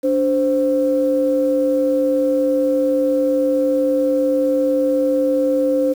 sine tone pair together, 289.8 / 521.2 Hz, D4 / C5, -23 / -7 cents, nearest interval minor seventh, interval 1016 cents, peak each -18 / -15 dBFS, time 0.03-5.94 s, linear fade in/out 20 ms, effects tanh soft clip ceiling -6 dBFS + 7-bit

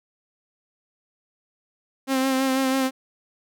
sawtooth tone with vibrato, 264.6 Hz, C4, 20 cents sharp, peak -16 dBFS, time 2.07-2.91 s, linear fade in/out 50 ms, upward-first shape sine, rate 6.1 Hz, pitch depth 27 cents each way, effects none

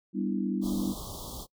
sine chord, E minor seventh, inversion first, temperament equal, 196 / 246.9 / 293.7 / 329.6 Hz, G3 / B3 / D4 / E4, 0 / 0 / 0 / 0 cents, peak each -30 / -33 / -34 / -35 dBFS, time 0.13-0.95 s, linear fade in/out 50 ms
pink band-stop noise, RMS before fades -40 dBFS, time 0.61-1.47 s, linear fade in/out 50 ms, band 1200 to 3200 Hz, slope 96 dB/octave
effects noise-tail reverb RT60 0.1 s tail -24 dB re dry

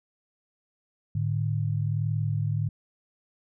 sine tone pair together, 107.56 / 149 Hz, A2 / D3, -39 / +25 cents, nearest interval tritone, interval 564 cents, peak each -26 / -28 dBFS, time 1.15-2.69 s, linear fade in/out 5 ms, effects none

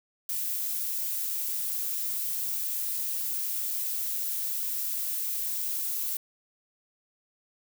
violet noise, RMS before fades -31 dBFS, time 0.29-6.17 s, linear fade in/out 2 ms, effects none

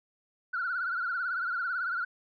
sine tone with vibrato, 1435 Hz, F6, 47 cents sharp, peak -28 dBFS, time 0.53-2.05 s, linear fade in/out 10 ms, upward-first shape triangle, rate 18 Hz, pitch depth 120 cents each way, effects tanh soft clip ceiling -24 dBFS

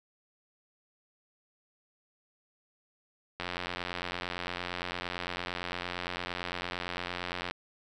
click train, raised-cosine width 0.3 ms, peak -18 dBFS, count 366, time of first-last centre 3.4-7.51 s, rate 88.8 Hz, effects none

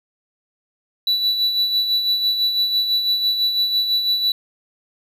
triangle tone with tremolo, 3951 Hz, B7, in tune, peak -13 dBFS, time 1.07-4.32 s, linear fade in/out 2 ms, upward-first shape sine, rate 6 Hz, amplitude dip 50%, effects none

